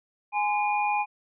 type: tone cluster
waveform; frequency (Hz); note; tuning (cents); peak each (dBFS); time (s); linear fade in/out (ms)
sine; 832 / 1026 / 2434; G#5 / C6 / D#7; +3 / -34 / -39; -24 / -32 / -30; 0.32-1.06; 50
effects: none